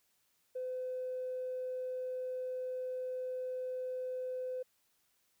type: tone with tanh clipping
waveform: triangle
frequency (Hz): 509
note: C5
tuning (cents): -48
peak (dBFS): -36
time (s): 0.55-4.63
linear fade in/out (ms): 10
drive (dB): 4
effects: white hiss -75 dBFS RMS until 5.4 s